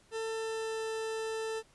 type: tone with pitch glide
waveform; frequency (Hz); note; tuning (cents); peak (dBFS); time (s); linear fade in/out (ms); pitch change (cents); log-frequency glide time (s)
40% pulse; 446.8 to 443.5; A4 to A4; +27 to +14; -33; 0.11-1.63; 50; -13; 0.22-0.86
effects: pink hiss -64 dBFS RMS until 1.74 s + resampled to 24000 Hz